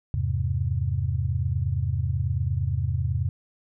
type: chord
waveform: sine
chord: E augmented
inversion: none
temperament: equal with one note detuned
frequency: 82.41 / 101.28 / 130.81 Hz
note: E2 / G#2 / B#2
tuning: 0 / -43 / 0 cents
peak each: -27 dBFS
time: 0.14-3.29 s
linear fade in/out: 0 ms
effects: none